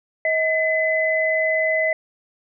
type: tone pair together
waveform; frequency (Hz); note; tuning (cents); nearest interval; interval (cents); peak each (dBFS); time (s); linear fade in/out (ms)
sine; 636 / 2019; D#5 / B6; +38 / +38; octave + minor sixth; 2000; -20; 0.25-1.93; 2
effects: none